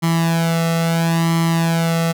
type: tone with flanger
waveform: sawtooth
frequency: 165.9 Hz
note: E3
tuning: 11 cents sharp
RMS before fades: -17 dBFS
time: 0.02-2.13 s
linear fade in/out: 20 ms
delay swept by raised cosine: 0.96 to 1.52 ms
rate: 0.74 Hz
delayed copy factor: +0.8
effects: none